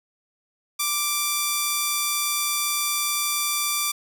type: tone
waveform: 5% pulse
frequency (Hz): 1174.7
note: D6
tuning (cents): 0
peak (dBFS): -10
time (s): 0.79-3.92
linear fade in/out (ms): 10
effects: none